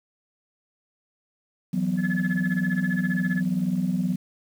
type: chord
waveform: sine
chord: E suspended second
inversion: none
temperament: equal with one note detuned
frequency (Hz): 166.06 / 185 / 246.9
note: E3 / F#3 / B3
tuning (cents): +13 / 0 / 0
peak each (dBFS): -28 / -23 / -28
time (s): 1.73-4.16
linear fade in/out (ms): 10
type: tone with tremolo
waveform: sine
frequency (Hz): 1716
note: A6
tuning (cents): -44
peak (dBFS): -25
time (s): 1.97-3.43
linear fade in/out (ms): 50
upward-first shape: sine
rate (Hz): 15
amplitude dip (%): 95
effects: tanh soft clip ceiling -15 dBFS + 8-bit